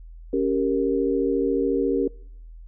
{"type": "chord", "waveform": "sine", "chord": "G diminished", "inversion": "second", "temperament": "equal", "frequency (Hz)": [277.2, 392, 466.2], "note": ["Db4", "G4", "Bb4"], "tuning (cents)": [0, 0, 0], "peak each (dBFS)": -24, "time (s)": [0.33, 2.08], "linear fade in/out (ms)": 5, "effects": ["noise-tail reverb RT60 0.7 s tail -25 dB re dry", "added 41 Hz sine -39 dBFS peak until 2.67 s"]}